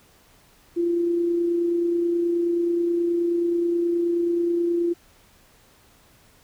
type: tone with amplitude modulation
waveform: sine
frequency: 343.4 Hz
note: F4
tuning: 29 cents flat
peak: -18 dBFS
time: 0.76-4.94 s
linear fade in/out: 20 ms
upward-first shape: sine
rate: 29.4 Hz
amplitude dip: 30%
effects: pink hiss -56 dBFS RMS until 6.43 s